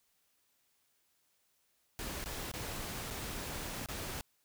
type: noise with dropouts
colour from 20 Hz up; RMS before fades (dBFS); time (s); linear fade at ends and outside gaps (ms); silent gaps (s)
pink; -41; 1.99-4.21; 0; 2.242-2.259 / 2.515-2.538 / 3.103-3.108 / 3.86-3.886
effects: white hiss -75 dBFS RMS until 4.44 s